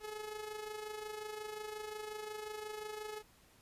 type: tone with amplitude modulation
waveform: sawtooth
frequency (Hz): 426.4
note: G#4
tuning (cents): +46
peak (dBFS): -36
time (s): 0-3.23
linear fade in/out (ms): 50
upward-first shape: sine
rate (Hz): 25.6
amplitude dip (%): 55
effects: pink hiss -65 dBFS RMS until 3.61 s + resampled to 32000 Hz